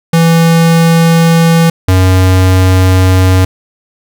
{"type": "tone pair in turn", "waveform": "square", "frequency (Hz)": [165.8, 93.05], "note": ["E3", "F#2"], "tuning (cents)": [10, 10], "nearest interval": "minor seventh", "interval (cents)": 1000, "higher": "first", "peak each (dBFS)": -5, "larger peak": "neither", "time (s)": [[0.13, 1.7], [1.88, 3.45]], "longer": "neither", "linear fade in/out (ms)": 5, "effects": []}